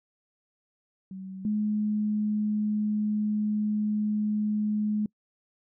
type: tone pair in turn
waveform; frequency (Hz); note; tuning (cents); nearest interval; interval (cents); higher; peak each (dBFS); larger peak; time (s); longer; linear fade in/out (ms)
sine; 190 / 211.2; F#3 / G#3; +46 / +29; major second; 183; second; -36 / -24; second; 1.11-1.45 / 1.45-5.06; second; 2
effects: noise-tail reverb RT60 0.1 s tail -25 dB re dry